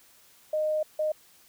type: tone bursts at uneven times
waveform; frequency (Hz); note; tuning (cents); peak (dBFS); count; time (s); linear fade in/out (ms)
sine; 616; D#5; -17; -24; 2; 0.53-0.83 / 0.99-1.12; 5
effects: white hiss -58 dBFS RMS until 1.48 s